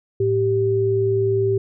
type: tone pair together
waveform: sine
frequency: 109.8 / 390.2 Hz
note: A2 / G4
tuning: -3 / -8 cents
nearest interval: octave + minor seventh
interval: 2195 cents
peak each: -22 / -17 dBFS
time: 0.2-1.58 s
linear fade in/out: 5 ms
effects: none